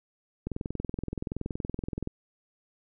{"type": "click train", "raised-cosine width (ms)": 3, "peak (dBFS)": -19, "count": 35, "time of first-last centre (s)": [0.47, 2.074], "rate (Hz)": 21.2, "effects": []}